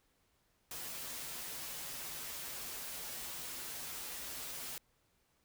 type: noise with comb filter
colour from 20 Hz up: white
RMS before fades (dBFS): -44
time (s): 0.71-4.78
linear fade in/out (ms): 2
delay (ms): 10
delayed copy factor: -0.6
effects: pink hiss -75 dBFS RMS until 5.44 s